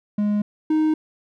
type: tone pair in turn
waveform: triangle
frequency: 207.7 / 311.2 Hz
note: G#3 / D#4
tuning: 0 / 0 cents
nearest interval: perfect fifth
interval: 700 cents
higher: second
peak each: -16 / -14 dBFS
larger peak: second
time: 0.18-0.42 / 0.7-0.94 s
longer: neither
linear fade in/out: 5 ms
effects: none